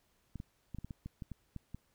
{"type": "clicks", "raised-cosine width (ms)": 5, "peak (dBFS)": -30, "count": 11, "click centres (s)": [0.357, 0.401, 0.747, 0.786, 0.846, 0.908, 1.06, 1.222, 1.317, 1.563, 1.746], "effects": ["pink hiss -74 dBFS RMS until 1.94 s"]}